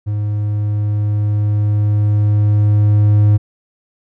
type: tone with level ramp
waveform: triangle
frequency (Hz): 104.4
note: G#2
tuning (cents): +10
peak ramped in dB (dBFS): -14 to -5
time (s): 0.06-3.38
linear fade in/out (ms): 20
effects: none